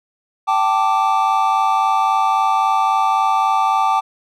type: chord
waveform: triangle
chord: G suspended second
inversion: none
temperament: equal with one note detuned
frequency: 776.3 / 880 / 1174.7 Hz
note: G5 / A5 / D6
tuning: -17 / 0 / 0 cents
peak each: -16 dBFS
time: 0.47-4.01 s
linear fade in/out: 20 ms
effects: none